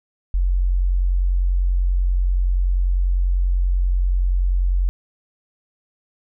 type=tone; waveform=sine; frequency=45.14 Hz; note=F#1; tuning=42 cents flat; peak=-15 dBFS; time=0.34-4.89 s; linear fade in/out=0 ms; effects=none